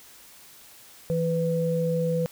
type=tone pair together; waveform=sine; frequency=164.81 / 498.5 Hz; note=E3 / B4; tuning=0 / +16 cents; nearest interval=octave + perfect fifth; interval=1916 cents; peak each=-25 dBFS; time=1.1-2.26 s; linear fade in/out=0 ms; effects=white hiss -50 dBFS RMS until 2.31 s